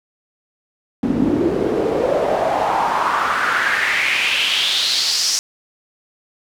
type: noise with band-pass filter sweep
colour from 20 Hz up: pink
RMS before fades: -18 dBFS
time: 1.03-5.39 s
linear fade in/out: 0 ms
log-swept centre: 240 to 5800 Hz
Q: 4
effects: none